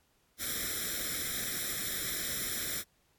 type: noise with comb filter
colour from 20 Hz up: white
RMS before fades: -35 dBFS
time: 0.38-2.84 s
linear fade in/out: 50 ms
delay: 0.54 ms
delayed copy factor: +1
effects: pink hiss -71 dBFS RMS until 3.18 s + AAC 64 kbps